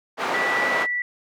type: band-pass noise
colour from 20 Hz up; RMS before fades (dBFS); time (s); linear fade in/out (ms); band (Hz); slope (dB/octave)
white; -25; 0.17-0.87; 50; 330 to 1400; 12
type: tone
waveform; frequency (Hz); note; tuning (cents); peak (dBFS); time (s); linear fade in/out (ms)
sine; 1959; B6; -15; -22; 0.34-1.02; 2
effects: none

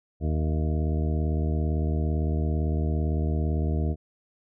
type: harmonic tone with a mistuned harmonic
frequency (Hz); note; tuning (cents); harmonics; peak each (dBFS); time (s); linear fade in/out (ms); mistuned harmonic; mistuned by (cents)
77.78; D#2; 0; 1 / 2 / 3 / 4 / 5 / 6 / 8 / 9; -24 / -30 / -34 / -36 / -38 / -40 / -42 / -43; 0.2-3.96; 50; 9; -30
effects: none

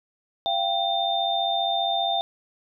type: tone cluster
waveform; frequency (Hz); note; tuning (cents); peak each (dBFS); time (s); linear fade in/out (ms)
sine; 686 / 781 / 3610; F5 / G5 / A7; -31 / -7 / +44; -26; 0.46-2.21; 0
effects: none

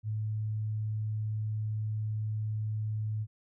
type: tone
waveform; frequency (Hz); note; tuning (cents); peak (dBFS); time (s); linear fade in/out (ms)
sine; 107.8; A2; -35; -30; 0.03-3.27; 50
effects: none

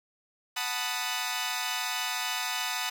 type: chord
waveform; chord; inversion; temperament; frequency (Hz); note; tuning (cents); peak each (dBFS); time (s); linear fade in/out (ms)
10% pulse; B dominant seventh; second; equal; 740 / 880 / 987.8 / 1244.5; F#5 / A5 / B5 / D#6; 0 / 0 / 0 / 0; -27; 0.56-2.9; 10
effects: none

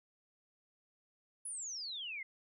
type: exponential sweep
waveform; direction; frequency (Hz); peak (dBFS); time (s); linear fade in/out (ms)
sine; down; 10548 to 2040; -40; 1.45-2.23; 5
effects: none

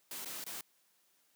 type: noise with dropouts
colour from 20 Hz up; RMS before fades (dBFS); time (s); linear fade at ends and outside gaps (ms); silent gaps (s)
white; -43; 0.11-0.61; 2; 0.248-0.257 / 0.441-0.464
effects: white hiss -72 dBFS RMS until 1.35 s + high-pass 150 Hz 12 dB/octave

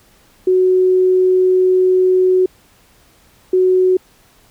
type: tone pair in turn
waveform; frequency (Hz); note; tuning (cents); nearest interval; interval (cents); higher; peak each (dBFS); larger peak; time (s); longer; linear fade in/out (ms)
sine; 370 / 370; F#4 / F#4; 0 / 0; unison; 0; neither; -9; neither; 0.47-2.46 / 3.53-3.97; first; 5
effects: pink hiss -51 dBFS RMS until 4.5 s

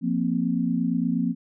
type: chord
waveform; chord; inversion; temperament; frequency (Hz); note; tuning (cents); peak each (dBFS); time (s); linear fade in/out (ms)
sine; F suspended fourth; none; equal; 174.61 / 233.1 / 261.6; F3 / Bb3 / C4; 0 / 0 / 0; -26 / -25 / -26; 0.01-1.35; 50
effects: none

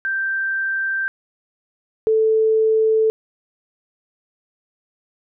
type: tone pair in turn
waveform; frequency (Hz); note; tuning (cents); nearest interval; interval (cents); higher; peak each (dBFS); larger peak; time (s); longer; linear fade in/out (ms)
sine; 1568 / 440; G6 / A4; 0 / 0; octave + minor seventh; 2200; first; -19 / -13; second; 0.05-1.08 / 2.07-3.1; neither; 0
effects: none

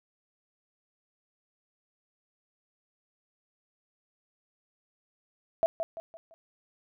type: tone with echo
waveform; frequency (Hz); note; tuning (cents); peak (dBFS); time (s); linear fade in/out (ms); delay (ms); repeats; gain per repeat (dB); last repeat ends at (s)
sine; 659.3; E5; 0; -20; 5.63-5.66; 0; 170; 4; -8; 6.34
effects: none

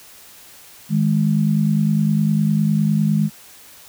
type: tone pair together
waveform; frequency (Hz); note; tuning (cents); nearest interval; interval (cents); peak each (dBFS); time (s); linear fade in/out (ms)
sine; 157.86 / 207.7; D#3 / G#3; +25 / 0; perfect fourth; 475; -17; 0.89-3.3; 50
effects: white hiss -44 dBFS RMS until 3.88 s

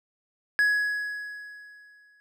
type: tone with exponential decay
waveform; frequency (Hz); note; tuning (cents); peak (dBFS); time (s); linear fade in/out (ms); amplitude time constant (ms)
triangle; 1676; G#6; +15; -16; 0.59-2.2; 0; 350
effects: none

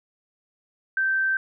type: tone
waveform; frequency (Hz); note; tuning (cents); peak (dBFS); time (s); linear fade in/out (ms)
sine; 1557; G6; -12; -20; 0.97-1.37; 2
effects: none

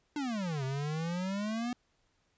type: exponential two-way sweep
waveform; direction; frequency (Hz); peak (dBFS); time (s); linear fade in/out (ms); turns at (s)
square; down then up; 303.8 to 130.4 to 248.6; -33; 0.16-1.73; 2; 0.64
effects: pink hiss -74 dBFS RMS until 2.37 s + resampled to 16000 Hz

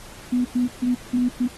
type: tone bursts at uneven times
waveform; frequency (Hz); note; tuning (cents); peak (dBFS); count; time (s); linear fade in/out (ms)
sine; 247.3; B3; +3; -17; 5; 0.32-0.45 / 0.55-0.68 / 0.82-0.95 / 1.13-1.29 / 1.4-1.48; 10
effects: pink hiss -43 dBFS RMS until 1.57 s + AAC 32 kbps

